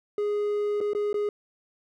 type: tone with dropouts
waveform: triangle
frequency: 414.5 Hz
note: G#4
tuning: 3 cents flat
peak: -22 dBFS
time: 0.18-1.29 s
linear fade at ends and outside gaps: 2 ms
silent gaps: 0.805-0.811 / 0.934-0.949 / 1.13-1.142 s
effects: none